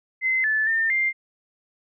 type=tone with pitch steps; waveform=sine; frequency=2058 / 1742 / 1806 / 2100 Hz; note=C7 / A6 / A6 / C7; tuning=-29 / -18 / +45 / +6 cents; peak=-19 dBFS; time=0.21-1.13 s; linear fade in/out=50 ms; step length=230 ms; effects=none